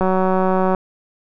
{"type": "click train", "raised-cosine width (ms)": 1, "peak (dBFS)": -5, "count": 139, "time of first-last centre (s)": [0.01, 0.748], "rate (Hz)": 187, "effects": []}